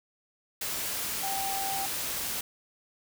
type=tone in noise; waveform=sine; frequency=781 Hz; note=G5; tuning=7 cents flat; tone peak=-32 dBFS; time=1.23-1.86 s; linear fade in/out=5 ms; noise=white; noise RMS=-33 dBFS; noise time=0.61-2.41 s; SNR=-2 dB; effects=none